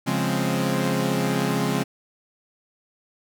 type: chord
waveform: sawtooth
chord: Db major seventh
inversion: none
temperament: equal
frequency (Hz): 138.59 / 174.61 / 207.7 / 261.6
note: Db3 / F3 / Ab3 / C4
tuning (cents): 0 / 0 / 0 / 0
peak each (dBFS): -23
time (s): 0.06-1.84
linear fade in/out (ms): 20
effects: none